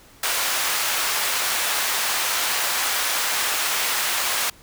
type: high-pass noise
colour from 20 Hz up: pink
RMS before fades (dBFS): -23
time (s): 0.23-4.5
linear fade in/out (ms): 5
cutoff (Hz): 1000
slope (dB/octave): 12
effects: pink hiss -50 dBFS RMS until 4.62 s